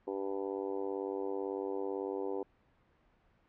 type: harmonic tone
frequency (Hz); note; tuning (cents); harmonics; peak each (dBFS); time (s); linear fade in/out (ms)
98; G2; 0; 3 / 4 / 5 / 6 / 7 / 8 / 9 / 10; -42 / -37 / -40 / -51 / -51 / -50 / -48 / -54; 0.07-2.43; 5
effects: pink hiss -69 dBFS RMS until 3.48 s + low-pass 2000 Hz 12 dB/octave